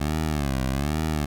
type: tone with vibrato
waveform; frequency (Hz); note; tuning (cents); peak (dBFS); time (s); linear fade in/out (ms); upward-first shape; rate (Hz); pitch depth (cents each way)
15% pulse; 71.6; D2; -43; -17; 0-1.26; 10; sine; 1.2; 170
effects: none